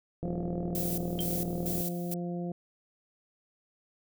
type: harmonic tone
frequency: 174.61 Hz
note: F3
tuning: in tune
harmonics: 1 / 2 / 3 / 4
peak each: -33 / -39 / -43 / -45 dBFS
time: 0.23-2.52 s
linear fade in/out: 2 ms
type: click train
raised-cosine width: 2 ms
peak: -23 dBFS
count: 64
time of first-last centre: 0.23-1.805 s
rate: 40 Hz
type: noise with tremolo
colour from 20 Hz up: violet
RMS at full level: -35 dBFS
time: 0.75-2.14 s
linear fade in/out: 2 ms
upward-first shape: square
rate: 2.2 Hz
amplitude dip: 80%
type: tone with exponential decay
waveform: sine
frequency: 3147 Hz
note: G7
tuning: 6 cents sharp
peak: -31 dBFS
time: 1.19-1.27 s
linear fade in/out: 0 ms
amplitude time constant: 17 ms
effects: none